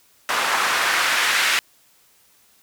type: noise with band-pass filter sweep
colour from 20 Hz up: white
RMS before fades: -20 dBFS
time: 0.29-1.59 s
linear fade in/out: 0 ms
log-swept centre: 1100 to 2000 Hz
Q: 1.3
effects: white hiss -57 dBFS RMS until 2.62 s